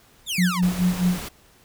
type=exponential sweep; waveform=sawtooth; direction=down; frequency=3779 to 842 Hz; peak=-21 dBFS; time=0.26-0.62 s; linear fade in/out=50 ms
type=tone with tremolo; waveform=sine; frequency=179.9 Hz; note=F#3; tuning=48 cents flat; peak=-15 dBFS; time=0.38-1.18 s; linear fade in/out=5 ms; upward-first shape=sine; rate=4.7 Hz; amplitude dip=85%
type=noise; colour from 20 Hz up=pink; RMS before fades=-33 dBFS; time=0.62-1.29 s; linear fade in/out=10 ms
effects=pink hiss -55 dBFS RMS until 1.64 s